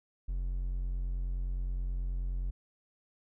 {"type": "tone", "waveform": "triangle", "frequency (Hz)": 44.74, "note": "F1", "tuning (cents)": 43, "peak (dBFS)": -29, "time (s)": [0.28, 2.51], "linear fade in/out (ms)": 10, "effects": []}